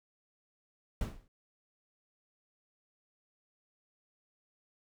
brown noise with exponential decay, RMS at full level -29 dBFS, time 1.01-1.28 s, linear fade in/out 2 ms, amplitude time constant 57 ms, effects none

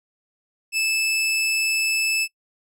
sawtooth tone, 2622 Hz, E7, 10 cents flat, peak -16 dBFS, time 0.72-2.28 s, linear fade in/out 50 ms, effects noise-tail reverb RT60 0.1 s tail -22 dB re dry + low-pass 12000 Hz 12 dB/octave

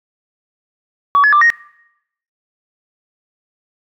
sine tone with pitch steps, 1134 / 1704 / 1182 / 1868 Hz, C#6 / G#6 / D6 / A#6, +39 / +44 / +11 / +3 cents, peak -6 dBFS, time 1.15-1.502 s, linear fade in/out 0 ms, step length 88 ms, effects noise-tail reverb RT60 0.8 s tail -22 dB re dry + tanh soft clip ceiling -3 dBFS

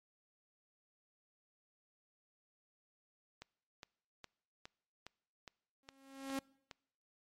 click train, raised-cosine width 0.2 ms, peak -31 dBFS, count 9, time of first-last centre 3.42-6.712 s, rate 2.43 Hz
sawtooth tone with exponential growth, 270.7 Hz, C#4, 41 cents flat, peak -31 dBFS, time 5.83-6.39 s, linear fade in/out 1 ms, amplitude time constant 120 ms
effects noise-tail reverb RT60 0.8 s tail -25 dB re dry + MP3 64 kbps

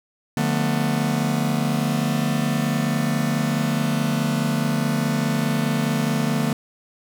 45% pulse chord, B half-diminished seventh, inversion first, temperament just, 148.16 / 177.8 / 222.2 / 246.9 Hz, D3 / F3 / A3 / B3, +16 / +31 / +17 / 0 cents, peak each -24 / -28 / -24 / -26 dBFS, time 0.37-6.53 s, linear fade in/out 2 ms, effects none

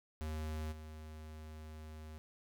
square tone with level steps, 77.78 Hz, D#2, in tune, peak -39 / -48 dBFS, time 0.21-2.18 s, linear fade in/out 0 ms, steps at 0.71 s, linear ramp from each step 20 ms, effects none

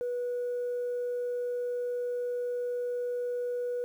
sine tone, 488.5 Hz, B4, 19 cents flat, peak -28 dBFS, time 0.01-3.84 s, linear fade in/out 0 ms, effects tanh soft clip ceiling -27 dBFS + 10-bit

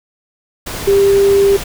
sine tone in noise, 396.6 Hz, G4, 20 cents sharp, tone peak -7 dBFS, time 0.87-1.57 s, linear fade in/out 10 ms, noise pink, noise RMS -24 dBFS, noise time 0.66-1.64 s, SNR +14 dB, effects none

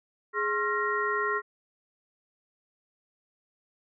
sine tone cluster, 416.9 / 1070 / 1378 / 1876 Hz, G#4 / C6 / F6 / A#6, +7 / +38 / -24 / +11 cents, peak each -31 dBFS, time 0.33-1.42 s, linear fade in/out 50 ms, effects none

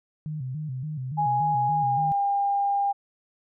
sine tone with vibrato, 140.8 Hz, C#3, 27 cents sharp, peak -29 dBFS, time 0.26-2.12 s, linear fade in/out 0 ms, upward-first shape square, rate 3.5 Hz, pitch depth 150 cents each way
sine tone with pitch glide, 830 to 802.2 Hz, G#5 to G5, -1 to +40 cents, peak -21 dBFS, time 1.17-2.93 s, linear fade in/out 20 ms, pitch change -59 cents, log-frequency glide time 1.67-2.11 s
effects none

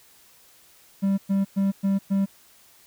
triangle tone bursts, 196 Hz, G3, in tune, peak -17 dBFS, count 5, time 1.02-2.26 s, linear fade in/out 20 ms, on 160 ms, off 110 ms, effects white hiss -55 dBFS RMS until 2.86 s

